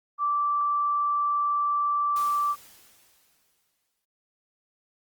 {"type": "tone", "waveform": "sine", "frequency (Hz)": 1167, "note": "D6", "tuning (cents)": -11, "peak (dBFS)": -22, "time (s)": [0.18, 2.56], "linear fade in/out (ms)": 50}
{"type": "noise with exponential decay", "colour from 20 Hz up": "white", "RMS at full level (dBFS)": -41, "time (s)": [2.16, 4.05], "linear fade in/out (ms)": 2, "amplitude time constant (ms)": 410}
{"effects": ["Opus 24 kbps"]}